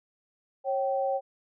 sine tone pair together, 545.4 / 774 Hz, C#5 / G5, -28 / -22 cents, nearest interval tritone, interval 606 cents, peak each -27 / -29 dBFS, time 0.64-1.21 s, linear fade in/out 50 ms, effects none

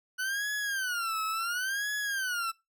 40% pulse tone with vibrato, 1480 Hz, F#6, in tune, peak -29 dBFS, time 0.18-2.52 s, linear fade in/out 20 ms, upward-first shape sine, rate 0.71 Hz, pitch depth 230 cents each way, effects noise-tail reverb RT60 0.2 s tail -20 dB re dry

